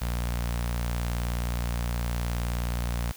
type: tone with notch filter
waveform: sawtooth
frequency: 59.2 Hz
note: A#1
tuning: 27 cents sharp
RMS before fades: -29 dBFS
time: 0.01-3.12 s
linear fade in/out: 10 ms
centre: 350 Hz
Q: 1.1
effects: white hiss -47 dBFS RMS until 3.16 s